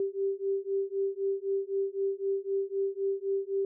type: beating tone pair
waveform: sine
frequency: 390 / 393.9 Hz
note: G4 / G4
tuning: -9 / +8 cents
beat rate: 3.9 Hz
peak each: -31 dBFS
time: 0-3.65 s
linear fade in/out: 2 ms
effects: none